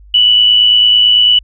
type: tone with amplitude modulation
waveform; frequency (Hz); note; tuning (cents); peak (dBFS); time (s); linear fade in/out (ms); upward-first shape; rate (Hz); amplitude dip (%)
sine; 2960; F#7; 0; -3; 0.14-1.39; 5; sine; 109; 45
effects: added 50 Hz sine -36 dBFS peak until 1.43 s